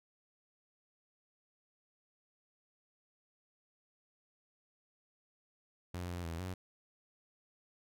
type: tone with pitch steps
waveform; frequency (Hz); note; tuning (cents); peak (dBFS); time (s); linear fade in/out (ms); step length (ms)
sawtooth; 88.9 / 87.9 / 82.9 / 92.1; F2 / F2 / E2 / F#2; +31 / +12 / +10 / -7; -35; 5.94-6.54; 5; 150
effects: none